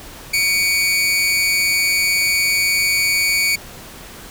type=tone pair together; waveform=sawtooth; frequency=2250 / 2434 Hz; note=C#7 / D#7; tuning=+25 / -39 cents; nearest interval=minor second; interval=136 cents; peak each=-12 / -20 dBFS; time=0.33-3.56 s; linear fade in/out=10 ms; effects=pink hiss -37 dBFS RMS until 4.3 s